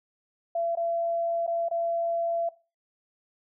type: tone with dropouts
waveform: sine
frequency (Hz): 676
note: E5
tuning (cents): +43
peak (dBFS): -25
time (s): 0.55-2.49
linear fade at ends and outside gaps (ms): 5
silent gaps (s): 0.753-0.771 / 1.466-1.476 / 1.686-1.711
effects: noise-tail reverb RT60 0.3 s tail -18 dB re dry

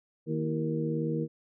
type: harmonic tone with a mistuned harmonic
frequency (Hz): 77.78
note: D#2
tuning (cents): 0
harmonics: 2 / 3 / 4 / 5 / 6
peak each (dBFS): -31 / -35 / -34 / -43 / -34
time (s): 0.26-1.28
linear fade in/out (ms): 50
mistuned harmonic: 4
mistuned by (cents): +86
effects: none

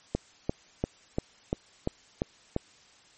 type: click train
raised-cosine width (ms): 2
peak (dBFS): -13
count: 8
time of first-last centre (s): 0.15-2.564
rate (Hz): 2.9
effects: white hiss -58 dBFS RMS until 3.17 s + MP3 32 kbps

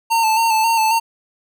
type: tone with vibrato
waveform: square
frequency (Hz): 896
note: A5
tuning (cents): +31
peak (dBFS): -14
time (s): 0.1-1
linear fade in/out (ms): 20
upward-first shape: square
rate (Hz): 3.7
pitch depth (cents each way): 34
effects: none

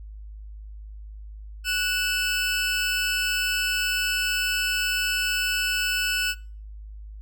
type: tone pair together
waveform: 25% pulse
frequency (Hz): 1480 / 2633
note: F#6 / E7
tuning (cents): 0 / -3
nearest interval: minor seventh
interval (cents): 997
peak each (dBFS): -22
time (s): 1.64-6.35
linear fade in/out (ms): 50
effects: noise-tail reverb RT60 0.4 s tail -22 dB re dry + added 52 Hz sine -37 dBFS peak until 7.21 s

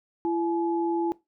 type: tone pair together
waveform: sine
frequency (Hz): 337.8 / 850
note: E4 / G#5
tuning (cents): +42 / +40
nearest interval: octave + major third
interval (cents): 1598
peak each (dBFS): -24 / -30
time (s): 0.25-1.12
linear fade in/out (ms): 0
effects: noise-tail reverb RT60 0.2 s tail -19 dB re dry

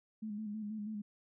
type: tone with vibrato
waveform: sine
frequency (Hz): 212.3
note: G#3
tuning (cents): +38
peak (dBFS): -38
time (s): 0.22-1.02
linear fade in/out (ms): 10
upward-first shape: square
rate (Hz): 6.2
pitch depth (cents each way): 43
effects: none

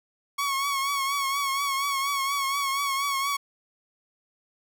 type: tone with vibrato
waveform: sawtooth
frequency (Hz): 1108.7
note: C#6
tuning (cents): 0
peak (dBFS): -21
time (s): 0.38-3.37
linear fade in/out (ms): 10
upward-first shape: triangle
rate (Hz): 4.2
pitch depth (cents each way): 56
effects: none

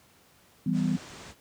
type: chord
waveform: sine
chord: E minor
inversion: none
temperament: equal with one note detuned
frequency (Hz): 164.81 / 196 / 250.7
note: E3 / G3 / B3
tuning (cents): 0 / 0 / +26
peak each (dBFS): -28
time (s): 0.66-0.97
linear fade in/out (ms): 5
type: low-pass noise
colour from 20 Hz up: pink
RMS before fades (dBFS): -45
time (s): 0.72-1.35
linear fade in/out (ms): 50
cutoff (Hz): 8500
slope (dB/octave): 48
effects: pink hiss -60 dBFS RMS until 1.4 s + high-pass 80 Hz 12 dB/octave

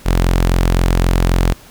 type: tone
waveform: sawtooth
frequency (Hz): 43.8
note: F1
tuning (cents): +6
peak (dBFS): -7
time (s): 0.05-1.54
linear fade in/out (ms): 20
effects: pink hiss -42 dBFS RMS until 1.7 s

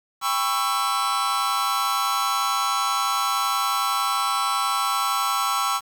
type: chord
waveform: 45% pulse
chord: C# half-diminished seventh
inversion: second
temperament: just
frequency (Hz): 798.3 / 997.9 / 1108.7 / 1330.5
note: G5 / B5 / C#6 / E6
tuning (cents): +31 / +18 / 0 / +16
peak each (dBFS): -30 / -30 / -25 / -25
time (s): 0.21-5.81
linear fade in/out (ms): 50
effects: 8-bit

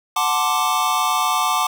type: chord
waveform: square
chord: D dominant seventh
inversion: first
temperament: equal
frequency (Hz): 740 / 880 / 1046.5 / 1174.7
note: F#5 / A5 / C6 / D6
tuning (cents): 0 / 0 / 0 / 0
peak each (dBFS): -25 / -24 / -25 / -21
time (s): 0.16-1.67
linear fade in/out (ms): 5
effects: none

